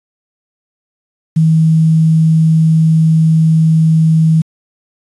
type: tone with quantisation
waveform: sine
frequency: 160.2 Hz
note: E3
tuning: 49 cents flat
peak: -6 dBFS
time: 1.36-4.42 s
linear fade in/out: 10 ms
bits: 6
effects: resampled to 24000 Hz